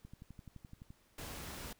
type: click train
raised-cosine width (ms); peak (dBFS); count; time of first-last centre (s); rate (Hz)
5; -38; 11; 0.05-0.905; 11.7
type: noise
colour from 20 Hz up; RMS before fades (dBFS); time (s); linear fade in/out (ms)
pink; -46; 1.18-1.73; 5
effects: pink hiss -70 dBFS RMS until 1.79 s